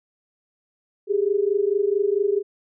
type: tone pair together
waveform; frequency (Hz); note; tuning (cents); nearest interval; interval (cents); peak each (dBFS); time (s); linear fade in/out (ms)
sine; 392.4 / 416.9; G4 / G#4; +2 / +7; minor second; 105; -21; 1.07-2.43; 50
effects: none